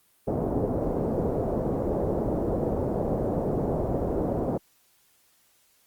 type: low-pass noise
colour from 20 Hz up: white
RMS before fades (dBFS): -27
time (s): 0.27-4.58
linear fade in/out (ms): 10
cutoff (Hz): 600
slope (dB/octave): 24
effects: white hiss -64 dBFS RMS until 5.86 s + Opus 32 kbps